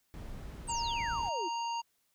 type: noise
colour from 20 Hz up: brown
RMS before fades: -43 dBFS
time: 0.14-1.29 s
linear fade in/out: 0 ms
type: exponential sweep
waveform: sine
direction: down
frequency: 8860 to 311.1 Hz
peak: -37 dBFS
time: 0.67-1.49 s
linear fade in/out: 20 ms
type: harmonic tone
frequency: 932.3 Hz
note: A#5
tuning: in tune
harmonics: 1 / 3 / 5 / 7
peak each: -33 / -43 / -47 / -50 dBFS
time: 0.68-1.82 s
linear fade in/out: 20 ms
effects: white hiss -75 dBFS RMS until 2.14 s